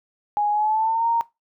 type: tone with pitch glide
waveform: sine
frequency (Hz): 830.6 to 926.9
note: G#5 to A#5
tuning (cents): 0 to -10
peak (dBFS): -18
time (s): 0.37-1.21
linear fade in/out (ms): 0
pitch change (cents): +190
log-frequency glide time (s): 0.51-1.07
effects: noise-tail reverb RT60 0.2 s tail -19 dB re dry